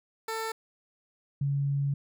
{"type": "tone pair in turn", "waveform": ["15% pulse", "sine"], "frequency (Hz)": [446, 140.48], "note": ["A4", "C#3"], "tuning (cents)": [23, 23], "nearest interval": "octave + minor sixth", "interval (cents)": 2000, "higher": "first", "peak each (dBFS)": -25, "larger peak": "neither", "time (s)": [[0.28, 0.52], [1.41, 1.94]], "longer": "second", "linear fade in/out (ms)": 5, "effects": []}